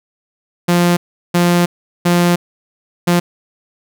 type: tone bursts at uneven times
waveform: sawtooth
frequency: 174.61 Hz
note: F3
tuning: in tune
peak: -6 dBFS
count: 4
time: 0.68-0.97 / 1.34-1.66 / 2.05-2.36 / 3.07-3.2 s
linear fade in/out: 10 ms
effects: none